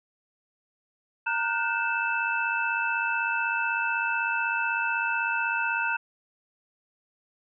sine tone cluster, 923 / 1437 / 1533 / 2638 Hz, A#5 / F6 / G6 / E7, -17 / +49 / -39 / +1 cents, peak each -30 dBFS, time 1.26-5.97 s, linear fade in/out 10 ms, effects none

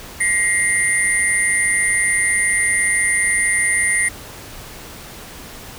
sine tone cluster, 1899 / 2093 / 9330 Hz, A#6 / C7 / D9, +32 / 0 / -12 cents, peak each -19 dBFS, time 0.2-4.09 s, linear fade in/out 10 ms, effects pink hiss -36 dBFS RMS until 5.78 s

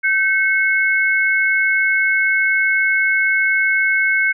sine tone pair together, 1547 / 2188 Hz, G6 / C#7, -23 / -23 cents, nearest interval tritone, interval 600 cents, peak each -16 dBFS, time 0.03-4.33 s, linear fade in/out 20 ms, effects none

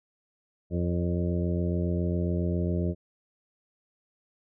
harmonic tone with a mistuned harmonic, 87.31 Hz, F2, in tune, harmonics 1 / 2 / 3 / 4 / 5 / 6 / 7, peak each -28 / -29 / -37 / -34 / -38 / -42 / -39 dBFS, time 0.7-2.95 s, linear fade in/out 50 ms, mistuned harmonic 6, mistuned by +35 cents, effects none

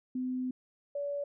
sine tone pair in turn, 254.7 / 571.8 Hz, C4 / D5, -46 / -46 cents, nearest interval octave + major second, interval 1400 cents, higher second, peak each -31 / -32 dBFS, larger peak first, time 0.15-0.51 / 0.95-1.24 s, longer first, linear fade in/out 5 ms, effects none

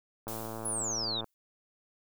click train, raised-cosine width 1 ms, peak -26 dBFS, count 109, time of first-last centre 0.27-1.243 s, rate 111 Hz
blue noise with exponential decay, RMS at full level -40 dBFS, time 0.28-1.34 s, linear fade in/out 0 ms, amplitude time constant 230 ms
sine exponential sweep, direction down, 10770 to 3520 Hz, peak -31 dBFS, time 0.65-1.21 s, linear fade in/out 5 ms
effects none

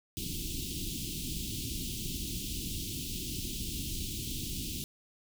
pink band-stop noise, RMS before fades -37 dBFS, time 0.17-4.84 s, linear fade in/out 0 ms, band 350 to 2800 Hz, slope 48 dB/octave, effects none

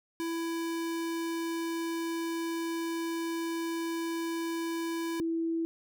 square / sine tone pair in turn, 332.1 / 329.8 Hz, E4 / E4, +13 / +1 cents, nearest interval unison, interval 12 cents, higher first, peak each -32 / -28 dBFS, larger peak second, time 0.2-5.2 / 5.2-5.65 s, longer first, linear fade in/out 0 ms, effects none

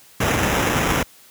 pink noise with sample-and-hold, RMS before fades -19 dBFS, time 0.2-1.03 s, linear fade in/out 5 ms, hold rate 4410 Hz, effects white hiss -49 dBFS RMS until 1.3 s + high-pass 60 Hz 12 dB/octave

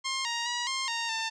10% pulse tone with pitch steps, 1063 / 937 / 963 / 1061 / 926 / 896 Hz, C6 / A#5 / B5 / C6 / A#5 / A5, +27 / +9 / -44 / +24 / -12 / +31 cents, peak -21 dBFS, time 0.04-1.3 s, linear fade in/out 20 ms, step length 210 ms, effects resampled to 22050 Hz

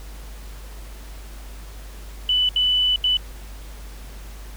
sine tone bursts at uneven times, 2987 Hz, F#7, 16 cents sharp, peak -16 dBFS, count 3, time 2.29-2.49 / 2.56-2.96 / 3.04-3.17 s, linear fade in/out 2 ms, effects added 50 Hz sine -35 dBFS peak until 4.56 s + pink hiss -45 dBFS RMS until 4.56 s

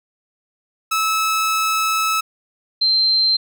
sawtooth / sine tone pair in turn, 1301 / 4130 Hz, E6 / C8, -23 / -23 cents, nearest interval octave + minor sixth, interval 2000 cents, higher second, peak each -13 / -13 dBFS, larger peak neither, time 0.91-2.21 / 2.81-3.37 s, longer first, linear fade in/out 10 ms, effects none

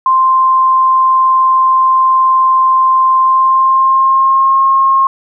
sine tone with pitch glide, 1046.5 to 1075.3 Hz, C6 to C6, 0 to +47 cents, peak -6 dBFS, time 0.06-5.07 s, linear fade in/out 2 ms, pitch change +47 cents, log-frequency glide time 3.2-4.61 s, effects none

